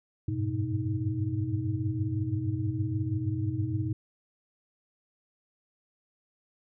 sine tone cluster, 90.7 / 99.4 / 105.7 / 124.7 / 313.5 Hz, F#2 / G2 / G#2 / B2 / D#4, -34 / +25 / +31 / +17 / +13 cents, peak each -39 / -35 / -32 / -32 / -34 dBFS, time 0.28-3.93 s, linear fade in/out 5 ms, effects none

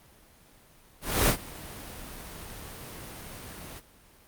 pink noise with ADSR envelope, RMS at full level -21 dBFS, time 1.01-3.81 s, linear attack 270 ms, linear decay 86 ms, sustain -21 dB, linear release 30 ms, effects pink hiss -57 dBFS RMS until 4.27 s + Opus 32 kbps

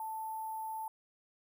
sine tone with sample-and-hold, 881 Hz, A5, 2 cents sharp, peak -37 dBFS, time 0-0.88 s, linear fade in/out 2 ms, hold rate 11025 Hz, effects none

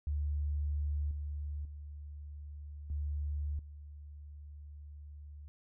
sine tone with level steps, 73.42 Hz, D2, in tune, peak -31 / -36 / -43 / -33 / -46 dBFS, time 0.07-5.48 s, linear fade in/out 0 ms, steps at 1.11 / 1.65 / 2.9 / 3.59 s, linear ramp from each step 2 ms, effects none

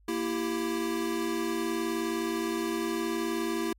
square chord, E diminished, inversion second, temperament equal with one note detuned, 233.1 / 332.7 / 392 Hz, Bb3 / E4 / G4, 0 / +16 / 0 cents, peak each -36 / -31 / -35 dBFS, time 0.08-3.73 s, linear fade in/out 5 ms, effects added 50 Hz sine -57 dBFS peak until 3.78 s + MP3 64 kbps

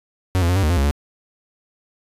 45% pulse tone with pitch steps, 92.8 / 85.1 / 89.7 / 97.3 / 76.2 / 87.6 / 69.2 / 71.9 Hz, F#2 / F2 / F2 / G2 / D#2 / F2 / C#2 / D2, +6 / -44 / +47 / -12 / -36 / +6 / -2 / -36 cents, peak -15 dBFS, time 0.35-0.91 s, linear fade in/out 0 ms, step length 70 ms, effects resampled to 32000 Hz

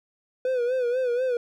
triangle tone with vibrato, 497.7 Hz, B4, 13 cents sharp, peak -20 dBFS, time 0.45-1.37 s, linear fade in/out 2 ms, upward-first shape sine, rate 4.1 Hz, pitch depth 81 cents each way, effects none

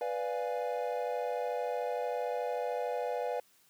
triangle chord, B diminished seventh, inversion none, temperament equal, 493.9 / 587.3 / 698.5 / 830.6 Hz, B4 / D5 / F5 / Ab5, 0 / 0 / 0 / 0 cents, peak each -33 / -36 / -36 / -38 dBFS, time 0.01-3.4 s, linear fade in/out 2 ms, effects white hiss -66 dBFS RMS until 3.69 s + high-pass 80 Hz 12 dB/octave

